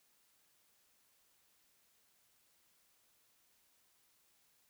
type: silence
effects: white hiss -73 dBFS RMS until 4.69 s